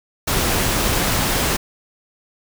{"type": "noise", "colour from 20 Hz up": "pink", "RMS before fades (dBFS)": -19, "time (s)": [0.27, 1.57], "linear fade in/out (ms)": 10, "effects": []}